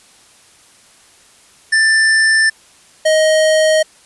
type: tone pair in turn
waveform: square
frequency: 1773 / 626.9 Hz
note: A6 / D#5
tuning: +13 / +13 cents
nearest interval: octave + tritone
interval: 1800 cents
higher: first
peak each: -10 dBFS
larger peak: neither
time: 1.72-2.5 / 3.05-3.83 s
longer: neither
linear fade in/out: 10 ms
effects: white hiss -47 dBFS RMS until 4.05 s + resampled to 24000 Hz